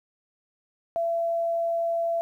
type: tone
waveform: sine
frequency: 673 Hz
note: E5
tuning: 36 cents sharp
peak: -23 dBFS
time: 0.96-2.21 s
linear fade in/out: 0 ms
effects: 10-bit